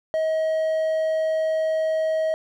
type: tone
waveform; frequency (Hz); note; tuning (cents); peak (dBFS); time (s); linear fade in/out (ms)
triangle; 635; D#5; +35; -18; 0.14-2.34; 0
effects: none